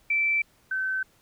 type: tone pair in turn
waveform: sine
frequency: 2330 / 1533.7 Hz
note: D7 / G6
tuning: -14 / -38 cents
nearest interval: perfect fifth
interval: 724 cents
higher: first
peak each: -21 / -25 dBFS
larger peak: first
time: 0.1-0.42 / 0.71-1.03 s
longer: neither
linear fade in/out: 5 ms
effects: pink hiss -62 dBFS RMS until 1.21 s